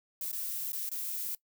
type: noise with dropouts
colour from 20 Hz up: violet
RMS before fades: -36 dBFS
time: 0.21-1.35 s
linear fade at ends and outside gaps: 2 ms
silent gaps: 0.316-0.328 / 0.72-0.73 / 0.892-0.915 s
effects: noise-tail reverb RT60 0.1 s tail -21 dB re dry